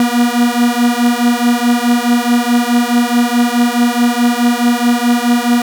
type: beating tone pair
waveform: 45% pulse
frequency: 238.1 / 242.8 Hz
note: A#3 / B3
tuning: +37 / -29 cents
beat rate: 4.7 Hz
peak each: -13 dBFS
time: 0-5.62 s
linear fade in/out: 2 ms
effects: none